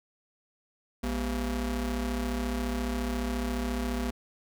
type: ring-modulated tone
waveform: 35% pulse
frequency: 150.4 Hz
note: D3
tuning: 42 cents sharp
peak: -24 dBFS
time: 1.03-4.11 s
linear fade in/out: 10 ms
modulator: 92.4 Hz
effects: none